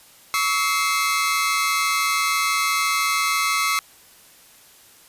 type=tone cluster; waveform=sawtooth; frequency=1125 / 1299 / 2098 Hz; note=C#6 / E6 / C7; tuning=+25 / -26 / +4 cents; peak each=-20 dBFS; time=0.34-3.79 s; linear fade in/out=0 ms; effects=white hiss -50 dBFS RMS until 5.08 s + resampled to 32000 Hz